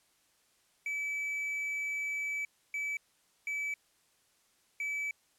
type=tone bursts at uneven times; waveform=triangle; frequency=2300 Hz; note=D7; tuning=37 cents flat; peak=-31 dBFS; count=4; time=0.86-2.45 / 2.74-2.97 / 3.47-3.74 / 4.8-5.11 s; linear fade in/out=2 ms; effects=white hiss -70 dBFS RMS until 5.38 s + low-pass 11000 Hz 12 dB/octave